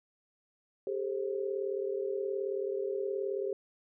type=tone cluster; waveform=sine; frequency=395.6 / 434.4 / 530 Hz; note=G4 / A4 / C5; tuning=+16 / -22 / +22 cents; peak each=-33 / -38 / -38 dBFS; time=0.87-3.53 s; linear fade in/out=2 ms; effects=none